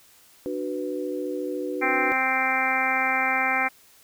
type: chord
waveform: sine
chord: B minor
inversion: first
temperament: just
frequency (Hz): 296.3 / 370.4 / 493.9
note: D4 / F#4 / B4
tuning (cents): +15 / +2 / 0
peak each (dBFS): -31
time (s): 0.46-2.12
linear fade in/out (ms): 0
type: harmonic tone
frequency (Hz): 261.6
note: C4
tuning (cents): 0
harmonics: 1 / 2 / 3 / 4 / 5 / 6 / 7 / 8 / 9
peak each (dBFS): -35 / -36 / -27 / -33 / -30 / -30 / -32 / -26 / -28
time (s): 1.81-3.69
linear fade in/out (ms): 20
effects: white hiss -55 dBFS RMS until 4.03 s